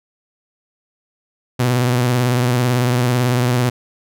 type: tone with vibrato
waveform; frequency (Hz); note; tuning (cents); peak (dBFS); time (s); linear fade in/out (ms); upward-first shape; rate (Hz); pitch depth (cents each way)
sawtooth; 123.6; B2; +2; -10; 1.59-3.7; 10; sine; 18; 55
effects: none